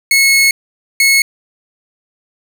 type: tone bursts at uneven times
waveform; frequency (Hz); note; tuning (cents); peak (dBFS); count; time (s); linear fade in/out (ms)
sawtooth; 2186; C#7; -25; -4; 2; 0.11-0.51 / 1-1.22; 2
effects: none

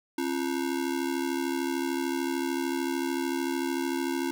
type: ring-modulated tone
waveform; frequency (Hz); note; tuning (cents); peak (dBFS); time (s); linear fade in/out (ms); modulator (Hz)
square; 305.9; D#4; -29; -25; 0.18-4.31; 0; 36.7
effects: none

